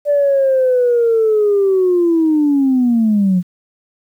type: linear sweep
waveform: sine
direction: down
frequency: 587 to 174.61 Hz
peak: -9 dBFS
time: 0.05-3.43 s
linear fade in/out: 50 ms
effects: tanh soft clip ceiling -6 dBFS + 8-bit